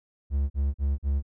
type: tone bursts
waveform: triangle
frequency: 69.9 Hz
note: C#2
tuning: 15 cents sharp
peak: -20 dBFS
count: 4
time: 0.3-1.226 s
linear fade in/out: 50 ms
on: 200 ms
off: 42 ms
effects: none